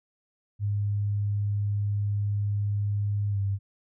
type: tone with pitch glide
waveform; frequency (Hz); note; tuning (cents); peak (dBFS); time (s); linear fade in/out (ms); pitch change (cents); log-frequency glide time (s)
sine; 102.4 to 99.08; G#2 to G2; -24 to +19; -24; 0.59-3.59; 50; -57; 3.3-3.39
effects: none